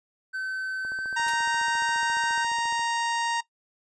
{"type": "tone with pitch glide", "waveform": "triangle", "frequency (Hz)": [1532, 1547.1], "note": ["G6", "G6"], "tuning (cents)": [-40, -23], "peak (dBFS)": -27, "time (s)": [0.33, 2.45], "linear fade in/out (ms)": 20, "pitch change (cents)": 17, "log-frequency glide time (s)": [0.79, 1.11]}
{"type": "click train", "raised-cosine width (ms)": 1, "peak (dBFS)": -31, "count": 29, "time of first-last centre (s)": [0.85, 2.794], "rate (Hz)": 14.4}
{"type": "harmonic tone", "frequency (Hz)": 932.3, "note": "A#5", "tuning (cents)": 0, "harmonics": [1, 2, 3, 4, 5, 6, 7, 8, 9], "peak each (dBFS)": [-26, -32, -36, -38, -40, -42, -43, -44, -45], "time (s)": [1.16, 3.41], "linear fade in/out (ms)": 10}
{"type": "noise with exponential decay", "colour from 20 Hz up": "white", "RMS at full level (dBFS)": -34, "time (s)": [1.28, 1.39], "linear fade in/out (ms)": 0, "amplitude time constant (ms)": 22}
{"effects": ["noise-tail reverb RT60 0.1 s tail -18 dB re dry", "resampled to 24000 Hz"]}